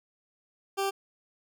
20% pulse tone, 392 Hz, G4, in tune, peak -22 dBFS, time 0.77-0.91 s, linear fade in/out 20 ms, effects none

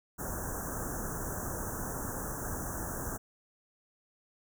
pink band-stop noise, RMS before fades -37 dBFS, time 0.18-3.18 s, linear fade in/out 20 ms, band 1700 to 5900 Hz, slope 96 dB/octave, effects none

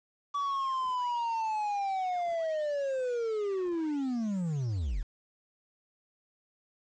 triangle linear sweep, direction down, 1148 to 32.57 Hz, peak -27 dBFS, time 0.34-5.03 s, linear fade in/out 10 ms, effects resampled to 16000 Hz + 9-bit

